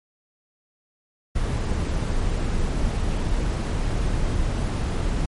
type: noise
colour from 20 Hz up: brown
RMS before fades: -23 dBFS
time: 1.35-5.26 s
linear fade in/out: 10 ms
effects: MP3 48 kbps